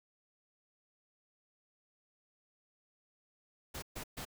pink noise bursts, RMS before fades -43 dBFS, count 3, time 3.74-4.252 s, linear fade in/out 10 ms, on 84 ms, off 130 ms, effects none

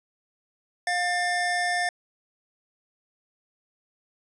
square tone pair together, 709.5 / 1789 Hz, F5 / A6, +27 / +28 cents, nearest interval octave + major third, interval 1601 cents, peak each -27 / -27 dBFS, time 0.87-1.89 s, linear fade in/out 2 ms, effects resampled to 24000 Hz

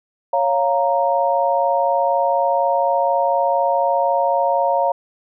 sine chord, Bb minor, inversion first, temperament equal, 554.4 / 698.5 / 932.3 Hz, Db5 / F5 / Bb5, 0 / 0 / 0 cents, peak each -19 dBFS, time 0.33-4.92 s, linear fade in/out 5 ms, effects none

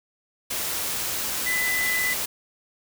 sine tone in noise, 2000 Hz, B6, 21 cents sharp, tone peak -23 dBFS, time 1.46-2.14 s, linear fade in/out 10 ms, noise white, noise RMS -28 dBFS, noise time 0.5-2.26 s, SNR +2 dB, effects none

